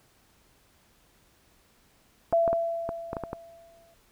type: clicks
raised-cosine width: 1 ms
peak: -17 dBFS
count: 8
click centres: 2.326 / 2.478 / 2.53 / 2.891 / 3.131 / 3.168 / 3.237 / 3.331 s
type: tone with exponential decay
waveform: sine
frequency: 671 Hz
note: E5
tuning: 31 cents sharp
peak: -18 dBFS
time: 2.33-3.94 s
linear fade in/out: 1 ms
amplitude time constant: 350 ms
effects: pink hiss -63 dBFS RMS until 4.11 s